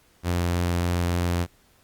sawtooth tone with vibrato, 87.31 Hz, F2, in tune, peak -18 dBFS, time 0.23-1.47 s, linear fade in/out 50 ms, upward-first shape sine, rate 3.3 Hz, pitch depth 9 cents each way, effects pink hiss -60 dBFS RMS until 1.83 s + Opus 48 kbps

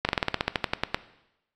slowing click train, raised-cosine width 0.3 ms, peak -6 dBFS, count 14, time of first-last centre 0.05-0.945 s, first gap 39 ms, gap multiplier 1.09, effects noise-tail reverb RT60 0.9 s tail -17 dB re dry + AAC 48 kbps

